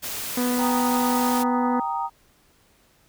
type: noise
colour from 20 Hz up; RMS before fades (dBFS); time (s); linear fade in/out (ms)
white; -31; 0.02-1.44; 20
type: harmonic tone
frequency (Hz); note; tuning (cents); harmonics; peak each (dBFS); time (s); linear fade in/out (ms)
246.9; B3; 0; 1 / 2 / 3 / 4 / 5 / 6 / 7 / 8; -22 / -29 / -36 / -35 / -38 / -41 / -44 / -45; 0.37-1.8; 5
type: chord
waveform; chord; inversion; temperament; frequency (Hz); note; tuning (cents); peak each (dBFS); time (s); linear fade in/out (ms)
sine; Eb major; first; equal; 784 / 932.3 / 1244.5; G5 / Bb5 / Eb6; 0 / 0 / 0; -29 / -26 / -31; 0.57-2.1; 50
effects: pink hiss -60 dBFS RMS until 3.08 s